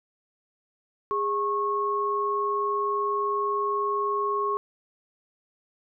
sine tone pair together, 410.2 / 1094.1 Hz, G#4 / C#6, -21 / -23 cents, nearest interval octave + perfect fourth, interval 1698 cents, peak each -28 / -25 dBFS, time 1.11-4.57 s, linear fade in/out 0 ms, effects none

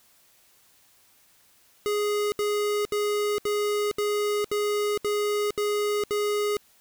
square tone bursts, 415.3 Hz, G#4, in tune, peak -24 dBFS, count 9, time 1.86-6.568 s, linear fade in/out 0 ms, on 460 ms, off 71 ms, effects white hiss -60 dBFS RMS until 6.8 s

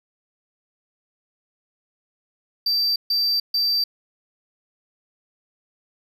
triangle tone bursts, 4670 Hz, D8, 11 cents flat, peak -17 dBFS, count 3, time 2.66-3.84 s, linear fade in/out 5 ms, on 300 ms, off 140 ms, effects none

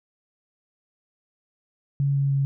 sine tone with pitch steps, 140 / 139.03 / 138.07 Hz, C#3 / C#3 / C#3, +18 / +5 / -7 cents, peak -19 dBFS, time 2-2.45 s, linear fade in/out 0 ms, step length 150 ms, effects none

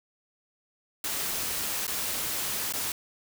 white noise with dropouts, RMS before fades -31 dBFS, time 1.04-2.92 s, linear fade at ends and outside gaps 2 ms, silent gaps 1.868-1.878 / 2.725-2.736 s, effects none

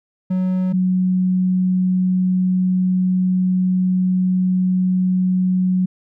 triangle / sine tone pair in turn, 185 / 184.18 Hz, F#3 / F#3, 0 / -8 cents, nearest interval unison, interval 8 cents, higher first, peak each -14 dBFS, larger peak neither, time 0.3-0.73 / 0.73-5.86 s, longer second, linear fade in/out 10 ms, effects none

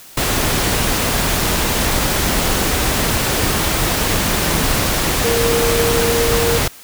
sine tone in noise, 466.2 Hz, A#4, in tune, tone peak -16 dBFS, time 5.24-6.58 s, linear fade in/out 5 ms, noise pink, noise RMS -17 dBFS, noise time 0.17-6.68 s, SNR -2 dB, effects white hiss -40 dBFS RMS until 6.83 s

